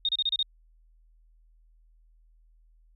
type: tone bursts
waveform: sine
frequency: 3700 Hz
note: A#7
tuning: 14 cents flat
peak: -23 dBFS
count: 6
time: 0.05-0.428 s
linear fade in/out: 2 ms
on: 38 ms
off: 30 ms
effects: added 40 Hz sine -57 dBFS peak until 2.95 s